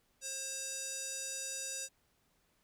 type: tone with band-pass filter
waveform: square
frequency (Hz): 535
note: C5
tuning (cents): +38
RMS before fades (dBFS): -41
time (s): 0.21-1.89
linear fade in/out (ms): 50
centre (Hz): 7100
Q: 2.9
effects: pink hiss -74 dBFS RMS until 2.63 s